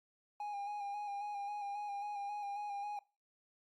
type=tone with vibrato; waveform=triangle; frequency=817 Hz; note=G#5; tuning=29 cents flat; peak=-37 dBFS; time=0.4-2.99 s; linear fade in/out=2 ms; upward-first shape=square; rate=3.7 Hz; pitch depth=26 cents each way; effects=noise-tail reverb RT60 0.3 s tail -21 dB re dry + Opus 48 kbps

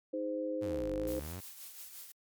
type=harmonic tone; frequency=103.83 Hz; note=G#2; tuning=in tune; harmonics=3 / 4 / 5; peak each=-37 / -45 / -35 dBFS; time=0.13-1.2 s; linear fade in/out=10 ms
type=exponential two-way sweep; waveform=sawtooth; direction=down then up; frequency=112.4 to 45.57 to 97.9 Hz; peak=-37 dBFS; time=0.61-1.41 s; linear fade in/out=20 ms; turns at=0.91 s
type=noise with tremolo; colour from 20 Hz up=blue; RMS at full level=-46 dBFS; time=1.07-2.12 s; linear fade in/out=5 ms; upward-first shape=triangle; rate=5.7 Hz; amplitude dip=55%
effects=MP3 96 kbps

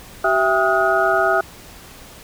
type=tone cluster; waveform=sine; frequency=382.6 / 664 / 793 / 1258 / 1444 Hz; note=G4 / E5 / G5 / D#6 / F#6; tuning=-42 / +12 / +20 / +19 / -43 cents; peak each=-22 / -18 / -23 / -21 / -20 dBFS; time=0.24-1.41 s; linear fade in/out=5 ms; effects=pink hiss -41 dBFS RMS until 2.23 s

